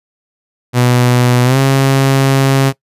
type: tone with pitch glide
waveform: sawtooth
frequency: 123.47 to 135.42 Hz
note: B2 to C#3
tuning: 0 to -40 cents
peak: -4 dBFS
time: 0.73-2.73 s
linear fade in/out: 50 ms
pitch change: +160 cents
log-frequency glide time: 1.44-1.58 s
effects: noise-tail reverb RT60 0.1 s tail -19 dB re dry + resampled to 32000 Hz